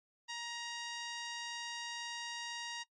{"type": "tone", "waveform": "10% pulse", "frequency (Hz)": 942, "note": "A#5", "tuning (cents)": 18, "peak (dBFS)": -32, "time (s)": [0.28, 2.84], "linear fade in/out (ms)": 20, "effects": ["noise-tail reverb RT60 0.1 s tail -19 dB re dry", "MP3 48 kbps"]}